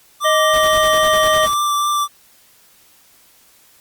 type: tone with vibrato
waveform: square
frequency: 1174.7 Hz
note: D6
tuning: in tune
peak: -16 dBFS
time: 0.2-2.08 s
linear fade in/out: 50 ms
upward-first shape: triangle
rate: 3.7 Hz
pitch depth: 13 cents each way
type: harmonic tone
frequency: 624 Hz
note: D#5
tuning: 5 cents sharp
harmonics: 1 / 3 / 5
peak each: -15 / -20 / -22 dBFS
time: 0.24-1.47 s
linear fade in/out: 20 ms
type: noise with tremolo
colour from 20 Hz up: pink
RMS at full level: -28 dBFS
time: 0.53-1.54 s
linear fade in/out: 10 ms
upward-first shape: square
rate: 10 Hz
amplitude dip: 65%
effects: white hiss -51 dBFS RMS until 3.8 s + Opus 48 kbps